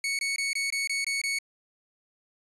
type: tone bursts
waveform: sawtooth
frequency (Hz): 2220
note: C#7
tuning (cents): +2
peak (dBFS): -23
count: 8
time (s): 0.04-1.387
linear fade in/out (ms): 2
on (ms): 150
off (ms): 21
effects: resampled to 24000 Hz